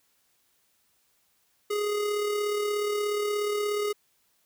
square tone with amplitude modulation, 415.3 Hz, G#4, in tune, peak -25 dBFS, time 1.7-3.93 s, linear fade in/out 10 ms, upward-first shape sine, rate 36.8 Hz, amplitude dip 35%, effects white hiss -69 dBFS RMS until 4.45 s

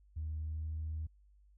sine tone with pitch glide, 77.78 to 78.5 Hz, D#2 to D#2, 0 to +16 cents, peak -35 dBFS, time 0.16-1.07 s, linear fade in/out 10 ms, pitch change +16 cents, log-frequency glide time 0.41-0.62 s, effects tanh soft clip ceiling -32 dBFS + added 50 Hz sine -61 dBFS peak until 1.57 s

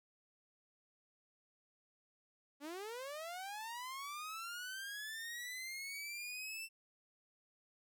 sawtooth linear sweep, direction up, 274.8 to 2688 Hz, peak -40 dBFS, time 2.6-6.69 s, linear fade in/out 50 ms, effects none

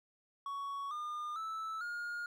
triangle tone with pitch steps, 1117 / 1211.1 / 1313.1 / 1423.7 Hz, C#6 / D#6 / E6 / F6, +13 / -47 / -7 / +33 cents, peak -36 dBFS, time 0.46-2.26 s, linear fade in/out 2 ms, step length 450 ms, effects none

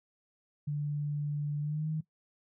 sine tone with pitch glide, 146.83 to 156.46 Hz, D3 to D#3, 0 to +10 cents, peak -30 dBFS, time 0.67-2.01 s, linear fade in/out 10 ms, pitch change +110 cents, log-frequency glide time 1.6-1.89 s, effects noise-tail reverb RT60 0.1 s tail -18 dB re dry

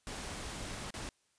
pink noise with dropouts, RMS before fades -42 dBFS, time 0.07-1.09 s, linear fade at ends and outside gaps 0 ms, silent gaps 0.905-0.94 s, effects white hiss -74 dBFS RMS until 1.38 s + resampled to 22050 Hz

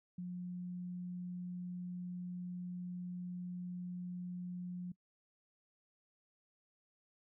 sine tone, 178.8 Hz, F3, 41 cents sharp, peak -40 dBFS, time 0.18-4.92 s, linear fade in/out 5 ms, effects noise-tail reverb RT60 0.1 s tail -22 dB re dry

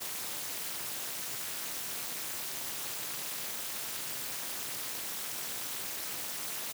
white noise with amplitude modulation, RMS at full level -34 dBFS, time 0-6.73 s, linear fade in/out 20 ms, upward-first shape sine, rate 258 Hz, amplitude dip 95%, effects high-pass 100 Hz 12 dB/octave

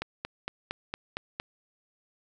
click train, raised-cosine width 0.3 ms, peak -16 dBFS, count 7, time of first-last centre 0.02-1.399 s, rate 4.35 Hz, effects none

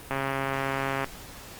click train, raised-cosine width 0.5 ms, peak -13 dBFS, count 128, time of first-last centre 0.11-1.044 s, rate 136 Hz, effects pink hiss -44 dBFS RMS until 1.59 s + Opus 32 kbps

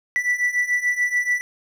triangle beating tone pair, 1963 / 1969.9 Hz, B6 / B6, -11 / -5 cents, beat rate 6.9 Hz, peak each -22 / -19 dBFS, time 0.16-1.41 s, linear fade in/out 0 ms, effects none

